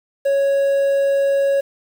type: tone with quantisation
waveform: triangle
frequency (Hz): 554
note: C#5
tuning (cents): -1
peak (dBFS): -12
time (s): 0.25-1.61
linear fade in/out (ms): 10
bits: 7
effects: none